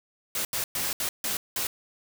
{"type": "noise bursts at uneven times", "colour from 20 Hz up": "white", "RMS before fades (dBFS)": -29, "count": 6, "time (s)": [[0.35, 0.45], [0.53, 0.64], [0.75, 0.93], [1, 1.09], [1.24, 1.37], [1.56, 1.67]], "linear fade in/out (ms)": 2, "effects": []}